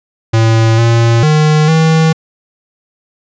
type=tone with pitch steps; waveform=square; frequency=112.8 / 116.1 / 153.3 / 160.3 Hz; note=A2 / A#2 / D#3 / E3; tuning=+44 / -7 / -25 / -48 cents; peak=-7 dBFS; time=0.33-2.13 s; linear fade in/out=10 ms; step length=450 ms; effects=resampled to 16000 Hz